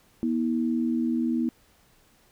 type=tone pair together; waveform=sine; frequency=240.8 / 321.4 Hz; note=B3 / E4; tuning=-44 / -44 cents; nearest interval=perfect fourth; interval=500 cents; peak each=-24 / -28 dBFS; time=0.23-1.49 s; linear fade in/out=0 ms; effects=pink hiss -61 dBFS RMS until 2.31 s